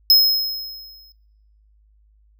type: tone with exponential decay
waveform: square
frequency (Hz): 5140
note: E8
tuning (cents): -45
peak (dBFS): -8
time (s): 0.1-1.12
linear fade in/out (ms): 1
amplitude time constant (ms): 220
effects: noise-tail reverb RT60 1.0 s tail -24 dB re dry + added 52 Hz sine -53 dBFS peak until 2.39 s